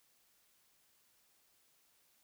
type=silence; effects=white hiss -72 dBFS RMS until 2.23 s